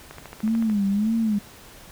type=click train; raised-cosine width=0.5 ms; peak=-23 dBFS; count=9; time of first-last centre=0.11-0.698 s; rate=13.6 Hz
type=tone with vibrato; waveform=sine; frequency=211.8 Hz; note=G#3; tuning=34 cents sharp; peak=-19 dBFS; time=0.43-1.39 s; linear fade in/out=10 ms; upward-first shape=sine; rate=1.7 Hz; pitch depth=130 cents each way
effects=pink hiss -46 dBFS RMS until 1.91 s